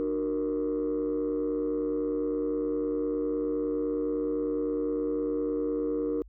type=chord; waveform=sine; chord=D augmented; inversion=none; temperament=equal with one note detuned; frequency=300.2 / 370 / 466.2 Hz; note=D4 / F#4 / A#4; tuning=+38 / 0 / 0 cents; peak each=-29 / -33 / -28 dBFS; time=0-6.22 s; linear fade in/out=0 ms; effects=tanh soft clip ceiling -22 dBFS + added 50 Hz sine -48 dBFS peak until 6.28 s